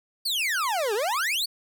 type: exponential two-way sweep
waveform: 40% pulse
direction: down then up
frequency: 4699 to 392 to 4699 Hz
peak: -23 dBFS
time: 0.25-1.46 s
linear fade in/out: 10 ms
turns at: 0.94 s
effects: none